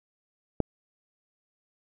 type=click; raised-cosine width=2 ms; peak=-10 dBFS; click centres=0.603 s; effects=none